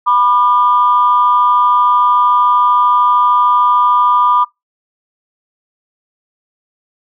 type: tone pair together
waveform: sine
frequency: 986.8 / 1200 Hz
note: B5 / D6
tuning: -2 / +37 cents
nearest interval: minor third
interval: 339 cents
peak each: -10 dBFS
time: 0.06-4.45 s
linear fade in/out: 20 ms
effects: noise-tail reverb RT60 0.2 s tail -26 dB re dry + tanh soft clip ceiling 0 dBFS